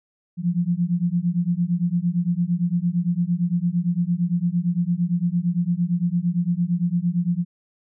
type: beating tone pair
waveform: sine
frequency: 169.9 / 178.7 Hz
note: F3 / F3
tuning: -47 / +40 cents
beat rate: 8.8 Hz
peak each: -22 dBFS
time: 0.37-7.45 s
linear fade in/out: 50 ms
effects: none